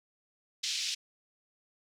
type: band-pass noise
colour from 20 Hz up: white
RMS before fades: -34 dBFS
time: 0.63-0.95 s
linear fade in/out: 10 ms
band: 2700 to 5800 Hz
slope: 24 dB/octave
effects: none